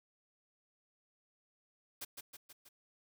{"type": "noise with echo", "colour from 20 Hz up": "white", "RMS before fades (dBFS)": -43, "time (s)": [2.01, 2.05], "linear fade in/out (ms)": 10, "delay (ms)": 160, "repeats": 4, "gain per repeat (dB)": -4, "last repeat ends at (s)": 2.69, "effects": []}